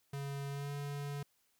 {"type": "tone with pitch glide", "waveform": "square", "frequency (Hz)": [140, 143.02], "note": ["C#3", "D3"], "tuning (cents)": [18, -46], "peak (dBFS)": -39, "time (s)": [0.13, 1.23], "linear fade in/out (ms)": 5, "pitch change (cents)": 36, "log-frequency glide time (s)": [0.49, 0.72], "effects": ["white hiss -75 dBFS RMS until 1.59 s"]}